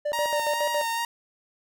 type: tone with tremolo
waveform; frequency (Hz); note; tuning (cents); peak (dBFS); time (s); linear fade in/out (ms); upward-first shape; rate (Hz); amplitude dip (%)
triangle; 590; D5; +8; -22; 0.05-0.84; 10; square; 7.2; 80
type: tone with vibrato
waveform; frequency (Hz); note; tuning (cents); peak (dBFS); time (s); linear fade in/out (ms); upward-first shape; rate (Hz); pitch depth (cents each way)
sawtooth; 932.3; A#5; 0; -22; 0.13-1.05; 2; sine; 2.3; 27
effects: none